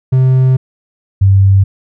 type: tone pair in turn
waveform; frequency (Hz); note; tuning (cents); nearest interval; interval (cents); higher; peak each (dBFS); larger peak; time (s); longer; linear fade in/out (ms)
triangle / sine; 130 / 97.39; C3 / G2; -11 / -11; perfect fourth; 500; first; -4; neither; 0.12-0.57 / 1.21-1.64; first; 10
effects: none